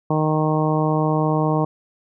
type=harmonic tone; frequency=154.9 Hz; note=D#3; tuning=7 cents flat; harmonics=1 / 2 / 3 / 4 / 5 / 6 / 7; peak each=-20 / -23 / -25 / -26 / -27 / -28 / -28 dBFS; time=0.1-1.65 s; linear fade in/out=5 ms; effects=none